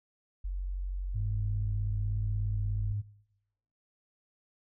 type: tone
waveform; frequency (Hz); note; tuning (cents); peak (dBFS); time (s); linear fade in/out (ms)
sine; 46.25; F#1; 0; -31; 0.44-2.93; 10
type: tone with vibrato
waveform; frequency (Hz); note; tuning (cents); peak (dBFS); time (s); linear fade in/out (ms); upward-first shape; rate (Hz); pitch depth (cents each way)
sine; 102.8; G#2; -17; -30; 1.14-3.02; 20; sine; 1.1; 8
effects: noise-tail reverb RT60 0.9 s tail -23 dB re dry + tanh soft clip ceiling -20 dBFS